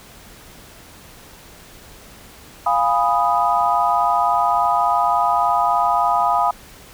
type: chord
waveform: sine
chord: F half-diminished seventh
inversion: none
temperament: equal with one note detuned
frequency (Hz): 698.5 / 822 / 987.8 / 1244.5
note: F5 / Ab5 / Cb6 / Eb6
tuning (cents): 0 / -18 / 0 / 0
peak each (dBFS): -20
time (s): 2.66-6.51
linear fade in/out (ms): 5
effects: pink hiss -43 dBFS RMS until 6.93 s